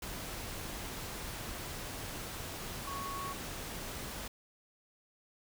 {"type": "tone in noise", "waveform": "sine", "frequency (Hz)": 1108.7, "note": "C#6", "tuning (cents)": 0, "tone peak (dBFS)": -39, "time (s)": [2.87, 3.33], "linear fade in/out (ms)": 5, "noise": "pink", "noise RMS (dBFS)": -42, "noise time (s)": [0.02, 4.28], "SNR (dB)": 0, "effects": []}